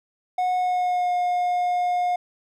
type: tone with pitch glide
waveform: triangle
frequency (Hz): 730 to 715.4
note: F#5 to F5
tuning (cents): -24 to +41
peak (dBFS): -18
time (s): 0.38-2.16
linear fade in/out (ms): 5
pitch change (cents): -35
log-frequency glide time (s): 0.56-1.13
effects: none